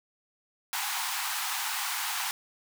pink high-pass noise, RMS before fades -32 dBFS, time 0.73-2.31 s, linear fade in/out 0 ms, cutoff 760 Hz, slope 96 dB/octave, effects none

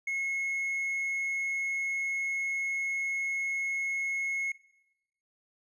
sine tone with hard clipping, 2174 Hz, C#7, 34 cents flat, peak -30 dBFS, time 0.07-4.52 s, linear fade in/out 5 ms, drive 2 dB, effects noise-tail reverb RT60 0.9 s tail -17 dB re dry + resampled to 24000 Hz

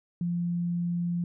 sine tone, 173.3 Hz, F3, 13 cents flat, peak -26 dBFS, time 0.21-1.24 s, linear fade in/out 2 ms, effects none

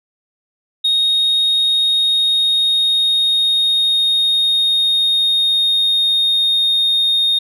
sine tone with pitch glide, 3729 to 3693 Hz, A#7 to A#7, 0 to -17 cents, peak -10 dBFS, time 0.84-7.39 s, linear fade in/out 10 ms, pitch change -17 cents, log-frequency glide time 1.65-6.84 s, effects tanh soft clip ceiling -10 dBFS

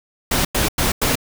pink noise bursts, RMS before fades -18 dBFS, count 4, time 0.31-1.155 s, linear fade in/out 5 ms, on 140 ms, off 95 ms, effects none

